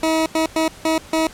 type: tone bursts at uneven times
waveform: 20% pulse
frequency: 319.9 Hz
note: D#4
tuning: 48 cents sharp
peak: -11 dBFS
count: 5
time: 0.03-0.26 / 0.35-0.46 / 0.56-0.68 / 0.85-0.98 / 1.13-1.27 s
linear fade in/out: 2 ms
effects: pink hiss -41 dBFS RMS until 1.33 s + low-pass 11000 Hz 12 dB/octave